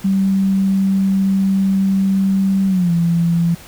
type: tone with pitch glide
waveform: sine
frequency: 193.5 to 169.43 Hz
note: G3 to E3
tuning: -22 to +48 cents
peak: -12 dBFS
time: 0.04-3.55 s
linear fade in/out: 10 ms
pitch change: -230 cents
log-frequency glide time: 2.68-2.92 s
effects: pink hiss -39 dBFS RMS until 3.67 s